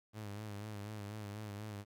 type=tone with vibrato; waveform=sawtooth; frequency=104.5 Hz; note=G#2; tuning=11 cents sharp; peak=-39 dBFS; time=0.13-1.85 s; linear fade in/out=50 ms; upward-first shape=sine; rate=4.1 Hz; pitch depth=64 cents each way; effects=12-bit